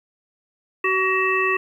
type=harmonic tone; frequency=377.4 Hz; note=F#4; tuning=34 cents sharp; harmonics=1 / 3 / 5 / 7; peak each=-23 / -23 / -23 / -23 dBFS; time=0.84-1.57 s; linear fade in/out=5 ms; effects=9-bit